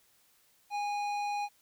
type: tone with tanh clipping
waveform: sine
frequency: 822 Hz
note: G#5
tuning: 18 cents flat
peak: -33 dBFS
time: 0.7-1.49 s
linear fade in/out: 50 ms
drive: 14 dB
effects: white hiss -67 dBFS RMS until 1.61 s